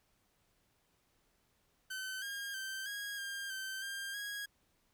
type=tone with pitch steps; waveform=sawtooth; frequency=1529 / 1619 / 1557 / 1642 / 1603 / 1550 / 1597 / 1648 Hz; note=G6 / G#6 / G6 / G#6 / G6 / G6 / G6 / G#6; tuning=-44 / -45 / -12 / -20 / +38 / -20 / +32 / -14 cents; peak=-36 dBFS; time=1.9-4.46 s; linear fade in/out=10 ms; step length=320 ms; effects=pink hiss -75 dBFS RMS until 4.93 s